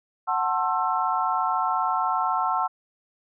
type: chord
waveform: sine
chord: F# half-diminished seventh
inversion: none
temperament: just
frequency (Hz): 740 / 888 / 1065.6 / 1332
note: F#5 / A5 / C6 / E6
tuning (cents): 0 / +16 / +31 / +18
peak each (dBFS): -27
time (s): 0.27-2.68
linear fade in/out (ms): 20
effects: none

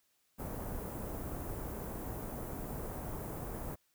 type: band-stop noise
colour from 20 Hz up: pink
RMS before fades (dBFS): -41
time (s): 0.38-3.76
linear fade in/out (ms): 20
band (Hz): 890 to 16000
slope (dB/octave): 12
effects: white hiss -75 dBFS RMS until 3.94 s

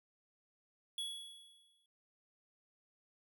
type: tone with exponential decay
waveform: square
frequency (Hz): 3370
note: G#7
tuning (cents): +25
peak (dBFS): -37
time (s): 0.98-1.86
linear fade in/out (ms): 2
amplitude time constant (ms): 190
effects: none

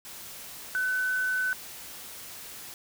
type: tone in noise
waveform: sine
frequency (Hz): 1509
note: F#6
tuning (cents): +34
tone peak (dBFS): -25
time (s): 0.75-1.53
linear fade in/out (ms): 0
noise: white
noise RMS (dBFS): -43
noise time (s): 0.05-2.74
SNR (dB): +15
effects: none

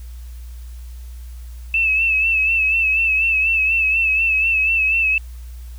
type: tone with vibrato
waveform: sine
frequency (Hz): 2624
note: E7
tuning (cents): -9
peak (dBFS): -14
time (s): 1.74-5.18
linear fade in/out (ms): 2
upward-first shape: sine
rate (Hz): 4.1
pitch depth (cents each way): 51
effects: added 60 Hz sine -31 dBFS peak until 5.78 s + white hiss -51 dBFS RMS until 5.78 s

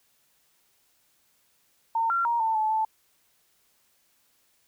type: tone with pitch steps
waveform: sine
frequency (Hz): 909 / 1372 / 939 / 892 / 867 / 877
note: A#5 / F6 / A#5 / A5 / A5 / A5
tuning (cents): -44 / -31 / +12 / +23 / -26 / -6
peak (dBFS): -22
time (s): 1.95-2.85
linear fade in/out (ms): 5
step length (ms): 150
effects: white hiss -67 dBFS RMS until 4.67 s

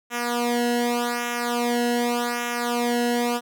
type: tone with flanger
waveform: sawtooth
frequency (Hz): 240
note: B3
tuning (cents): -49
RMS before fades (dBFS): -24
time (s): 0.1-3.41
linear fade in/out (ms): 50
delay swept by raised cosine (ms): 0.22 to 0.86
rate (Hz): 0.85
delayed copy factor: -1
effects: none

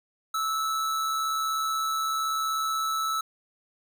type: tone with amplitude modulation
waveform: square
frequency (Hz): 1309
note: E6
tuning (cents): -13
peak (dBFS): -25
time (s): 0.34-3.21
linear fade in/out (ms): 5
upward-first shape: sine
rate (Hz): 141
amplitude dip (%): 30
effects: none

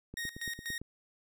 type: click train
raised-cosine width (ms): 3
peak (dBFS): -31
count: 7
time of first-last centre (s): 0.14-0.816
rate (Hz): 8.88
type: tone with tremolo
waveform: sawtooth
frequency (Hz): 1864.7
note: A#6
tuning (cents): 0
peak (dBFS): -32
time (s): 0.17-0.78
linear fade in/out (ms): 2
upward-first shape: square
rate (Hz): 4.1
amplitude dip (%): 80
effects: none

